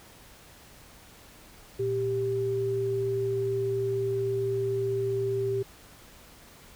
sine tone pair together, 116.54 / 392.5 Hz, A#2 / G4, 0 / +2 cents, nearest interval octave + major sixth, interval 2102 cents, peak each -33 / -26 dBFS, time 1.79-5.63 s, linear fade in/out 10 ms, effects pink hiss -52 dBFS RMS until 6.75 s

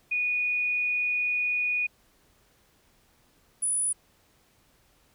sine tone pair in turn, 2464 / 9856 Hz, D#7 / D#9, -17 / -17 cents, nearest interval 2 octaves, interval 2400 cents, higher second, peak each -24 dBFS, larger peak neither, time 0.11-1.87 / 3.62-3.93 s, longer first, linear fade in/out 10 ms, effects pink hiss -64 dBFS RMS until 5.14 s

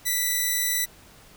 5% pulse tone, 1975.5 Hz, B6, in tune, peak -12 dBFS, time 0.05-0.86 s, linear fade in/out 20 ms, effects pink hiss -51 dBFS RMS until 1.36 s

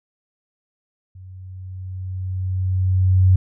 sine tone with level ramp, 93.1 Hz, F#2, 11 cents sharp, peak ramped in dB -37 to -9 dBFS, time 1.15-3.36 s, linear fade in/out 5 ms, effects none

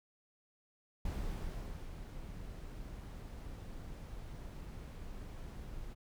brown noise with ADSR envelope, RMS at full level -38 dBFS, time 1.05-5.95 s, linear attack 4 ms, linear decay 810 ms, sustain -8 dB, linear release 29 ms, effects none

